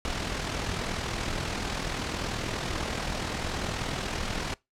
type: noise with amplitude modulation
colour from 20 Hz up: pink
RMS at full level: -29 dBFS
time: 0.05-4.54 s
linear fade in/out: 0 ms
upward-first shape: sine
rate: 40.7 Hz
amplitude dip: 50%
effects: noise-tail reverb RT60 0.2 s tail -23 dB re dry + low-pass 6000 Hz 12 dB/octave